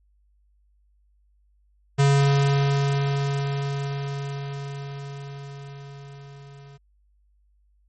square tone with level ramp, 140 Hz, C#3, 18 cents sharp, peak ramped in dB -15 to -44 dBFS, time 1.98-6.78 s, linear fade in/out 20 ms, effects added 50 Hz sine -59 dBFS peak until 7.88 s + MP3 32 kbps

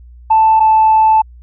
sine tone pair in turn, 881 / 875.9 Hz, A5 / A5, +2 / -8 cents, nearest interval unison, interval 10 cents, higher first, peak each -5 dBFS, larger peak neither, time 0.3-0.6 / 0.6-1.22 s, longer second, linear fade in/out 10 ms, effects tanh soft clip ceiling -2 dBFS + added 60 Hz sine -35 dBFS peak until 1.42 s

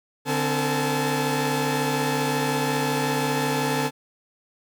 sawtooth tone cluster, 145.7 / 258.6 / 451.8 / 858 Hz, D3 / C4 / A4 / A5, -13 / -20 / +46 / -44 cents, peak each -24 / -23 / -24 / -24 dBFS, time 0.25-3.91 s, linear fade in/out 50 ms, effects none

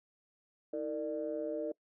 sine tone cluster, 319.4 / 458.5 / 596 Hz, D#4 / A#4 / D5, +45 / -29 / +25 cents, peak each -39 / -38 / -37 dBFS, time 0.73-1.72 s, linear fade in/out 5 ms, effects noise-tail reverb RT60 0.1 s tail -24 dB re dry + tanh soft clip ceiling -25 dBFS

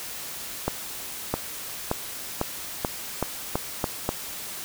accelerating click train, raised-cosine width 1 ms, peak -9 dBFS, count 9, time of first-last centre 0.68-4.091 s, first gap 660 ms, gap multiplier 0.87, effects white hiss -36 dBFS RMS until 4.64 s

